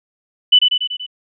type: tone with echo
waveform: sine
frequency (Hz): 2987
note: F#7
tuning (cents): +16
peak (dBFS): -5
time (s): 0.52-0.59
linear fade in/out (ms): 10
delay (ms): 95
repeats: 5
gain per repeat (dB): -4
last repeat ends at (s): 1.065
effects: none